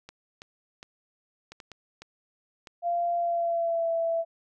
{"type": "clicks", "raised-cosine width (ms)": 0.2, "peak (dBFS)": -26, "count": 8, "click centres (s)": [0.09, 0.419, 0.829, 1.52, 1.602, 1.717, 2.02, 2.672]}
{"type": "tone with pitch glide", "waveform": "sine", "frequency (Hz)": [691, 664.4], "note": ["F5", "E5"], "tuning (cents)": [-19, 13], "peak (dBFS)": -24, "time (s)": [2.82, 4.25], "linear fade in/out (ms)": 50, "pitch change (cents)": -68, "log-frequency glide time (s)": [3.16, 3.9]}
{"effects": []}